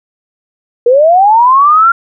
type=linear sweep; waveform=sine; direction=up; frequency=463.9 to 1396 Hz; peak=-3 dBFS; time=0.86-1.92 s; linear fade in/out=5 ms; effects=none